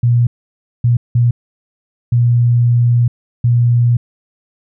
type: tone bursts at uneven times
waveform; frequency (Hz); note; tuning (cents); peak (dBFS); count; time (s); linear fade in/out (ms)
sine; 119.9; A#2; +49; -8; 5; 0.03-0.27 / 0.84-0.97 / 1.15-1.31 / 2.12-3.08 / 3.44-3.97; 5
effects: none